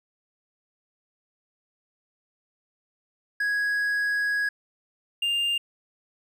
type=tone pair in turn; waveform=triangle; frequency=1661.2 / 2802 Hz; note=G#6 / F7; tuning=0 / +5 cents; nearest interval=major sixth; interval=905 cents; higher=second; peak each=-21 dBFS; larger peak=neither; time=3.4-4.49 / 5.22-5.58 s; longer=first; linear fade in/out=5 ms; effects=none